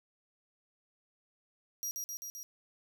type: tone with echo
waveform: sawtooth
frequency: 5730 Hz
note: F8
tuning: 44 cents sharp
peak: -32 dBFS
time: 1.83-1.91 s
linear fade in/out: 0 ms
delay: 130 ms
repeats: 4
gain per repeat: -2 dB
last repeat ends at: 2.43 s
effects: none